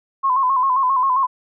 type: tone with vibrato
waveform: sine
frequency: 1046.5 Hz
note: C6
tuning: in tune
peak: -14 dBFS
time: 0.23-1.27 s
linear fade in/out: 20 ms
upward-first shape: square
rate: 7.5 Hz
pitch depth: 62 cents each way
effects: none